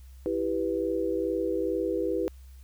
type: chord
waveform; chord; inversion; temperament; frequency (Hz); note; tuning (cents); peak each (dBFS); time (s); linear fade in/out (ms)
sine; E minor; none; equal; 329.6 / 392 / 493.9; E4 / G4 / B4; 0 / 0 / 0; -30; 0.26-2.28; 0
effects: added 65 Hz sine -45 dBFS peak until 2.63 s + white hiss -63 dBFS RMS until 2.63 s